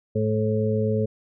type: harmonic tone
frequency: 108.4 Hz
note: A2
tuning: 25 cents flat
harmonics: 1 / 2 / 4 / 5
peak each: -24 / -26 / -25 / -29 dBFS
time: 0.15-1.06 s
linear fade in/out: 10 ms
effects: none